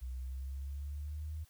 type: exponential sweep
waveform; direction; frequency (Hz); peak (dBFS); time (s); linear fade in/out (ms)
sine; up; 61.74 to 79; -38; 0.01-1.45; 20
effects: white hiss -67 dBFS RMS until 1.49 s